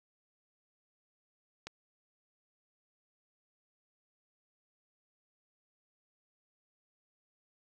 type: click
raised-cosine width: 0.2 ms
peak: -24 dBFS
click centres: 1.67 s
effects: none